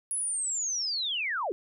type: linear sweep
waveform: sine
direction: down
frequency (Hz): 10548 to 325.7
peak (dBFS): -28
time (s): 0.11-1.52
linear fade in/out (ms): 0
effects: none